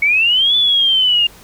sine linear two-way sweep, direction up then down, 2204 to 3492 to 2798 Hz, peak -10 dBFS, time 0.02-1.27 s, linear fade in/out 5 ms, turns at 0.56 s, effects pink hiss -42 dBFS RMS until 1.43 s

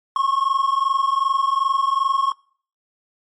triangle tone pair together, 1074 / 1096.6 Hz, C6 / C#6, +45 / -19 cents, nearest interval unison, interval 36 cents, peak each -18 / -18 dBFS, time 0.16-2.32 s, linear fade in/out 2 ms, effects noise-tail reverb RT60 0.5 s tail -26 dB re dry + MP3 48 kbps

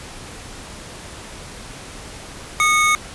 square tone pair together, 1227 / 2203 Hz, D#6 / C#7, -25 / -11 cents, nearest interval minor seventh, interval 1014 cents, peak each -17 dBFS, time 2.6-2.95 s, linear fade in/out 0 ms, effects pink hiss -36 dBFS RMS until 3.14 s + resampled to 24000 Hz

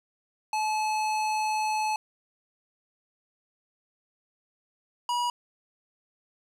square tone pair in turn, 861 / 967 Hz, A5 / B5, -38 / -37 cents, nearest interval major second, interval 201 cents, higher second, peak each -26 dBFS, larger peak neither, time 0.53-1.96 / 5.09-5.3 s, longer first, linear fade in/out 2 ms, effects low-pass 9000 Hz 12 dB/octave + 9-bit

